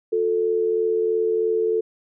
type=tone pair together; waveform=sine; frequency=359.1 / 442.2 Hz; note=F4 / A4; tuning=+48 / +9 cents; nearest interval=major third; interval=361 cents; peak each=-25 / -19 dBFS; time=0.12-1.81 s; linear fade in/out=10 ms; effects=none